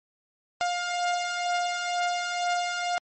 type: beating tone pair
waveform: sawtooth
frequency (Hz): 705 / 707.1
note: F5 / F5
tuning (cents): +16 / +21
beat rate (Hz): 2.1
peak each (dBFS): -28 / -23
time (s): 0.61-2.98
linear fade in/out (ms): 0
effects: MP3 32 kbps